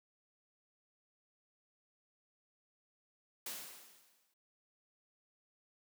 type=noise with exponential decay; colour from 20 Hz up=white; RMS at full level=-41 dBFS; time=3.46-4.34 s; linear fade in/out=5 ms; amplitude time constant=190 ms; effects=noise-tail reverb RT60 0.3 s tail -26 dB re dry + high-pass 200 Hz 12 dB/octave